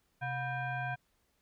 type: tone with frequency modulation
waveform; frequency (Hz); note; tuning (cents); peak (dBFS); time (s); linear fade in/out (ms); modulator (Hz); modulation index
sine; 720; F#5; -47; -33; 0.21-0.96; 20; 850; 1.4
effects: pink hiss -75 dBFS RMS until 1.41 s